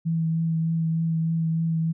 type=tone with vibrato; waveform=sine; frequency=163.2 Hz; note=E3; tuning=17 cents flat; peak=-21 dBFS; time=0.05-1.93 s; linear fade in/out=20 ms; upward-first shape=triangle; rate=3.3 Hz; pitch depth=18 cents each way; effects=none

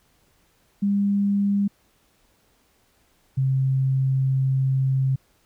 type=tone pair in turn; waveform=sine; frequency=200.9 / 133.12 Hz; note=G3 / C3; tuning=+43 / +30 cents; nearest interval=perfect fifth; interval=713 cents; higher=first; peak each=-18 dBFS; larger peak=neither; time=0.82-1.68 / 3.37-5.16 s; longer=second; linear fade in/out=10 ms; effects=pink hiss -63 dBFS RMS until 5.45 s

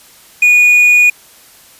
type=tone with quantisation; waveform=triangle; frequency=2455 Hz; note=D#7; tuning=24 cents flat; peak=-3 dBFS; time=0.42-1.1 s; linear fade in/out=5 ms; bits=5; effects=white hiss -42 dBFS RMS until 1.79 s + resampled to 32000 Hz

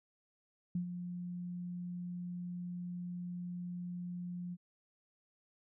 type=tone with ADSR envelope; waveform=sine; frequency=177 Hz; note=F3; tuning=23 cents sharp; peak=-31 dBFS; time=0.75-4.57 s; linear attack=4 ms; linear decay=100 ms; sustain=-8 dB; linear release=41 ms; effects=none

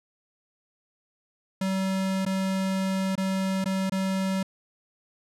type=tone with dropouts; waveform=square; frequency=191 Hz; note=G3; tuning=45 cents flat; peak=-25 dBFS; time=1.61-4.43 s; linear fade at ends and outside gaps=5 ms; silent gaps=2.252-2.262 / 3.155-3.177 / 3.643-3.657 / 3.897-3.92 s; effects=low-pass 11000 Hz 12 dB/octave

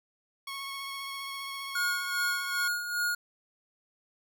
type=tone with vibrato; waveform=15% pulse; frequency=1100 Hz; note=C#6; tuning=14 cents flat; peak=-30 dBFS; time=0.47-2.68 s; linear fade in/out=5 ms; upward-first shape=sine; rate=15 Hz; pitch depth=16 cents each way
type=tone with tremolo; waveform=square; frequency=1435 Hz; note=F6; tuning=47 cents sharp; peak=-27 dBFS; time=1.75-3.15 s; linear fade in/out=5 ms; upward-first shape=sine; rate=2.5 Hz; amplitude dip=60%
effects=none

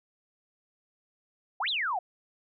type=exponential two-way sweep; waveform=sine; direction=up then down; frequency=677 to 4146 to 677 Hz; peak=-27 dBFS; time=1.6-1.99 s; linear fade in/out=5 ms; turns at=1.69 s; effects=none

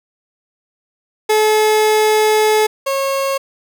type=tone pair in turn; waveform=30% pulse; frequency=430 / 545.2 Hz; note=A4 / C#5; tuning=-40 / -29 cents; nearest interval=major third; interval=411 cents; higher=second; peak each=-8 / -13 dBFS; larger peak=first; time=1.29-2.67 / 2.86-3.38 s; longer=first; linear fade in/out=10 ms; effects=none

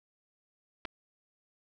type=clicks; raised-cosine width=0.3 ms; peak=-22 dBFS; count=2; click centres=0.851 / 0.854 s; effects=none

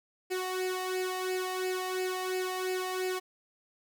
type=tone with flanger; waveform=sawtooth; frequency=370.4 Hz; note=F#4; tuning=2 cents sharp; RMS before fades=-33 dBFS; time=0.3-3.2 s; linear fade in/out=20 ms; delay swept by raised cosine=0.41 to 1.08 ms; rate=2.9 Hz; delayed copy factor=+0.7; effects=none

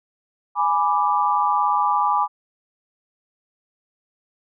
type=chord; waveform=sine; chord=G# diminished; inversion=none; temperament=equal; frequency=830.6 / 987.8 / 1174.7 Hz; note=G#5 / B5 / D6; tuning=0 / 0 / 0 cents; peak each=-21 dBFS; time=0.55-2.28 s; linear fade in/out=50 ms; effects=none

